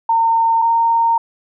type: tone pair in turn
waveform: sine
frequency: 912 / 921 Hz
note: A#5 / A#5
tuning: -38 / -21 cents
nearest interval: unison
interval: 17 cents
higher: second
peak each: -11 dBFS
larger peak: neither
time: 0.09-0.62 / 0.62-1.18 s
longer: second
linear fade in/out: 5 ms
effects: none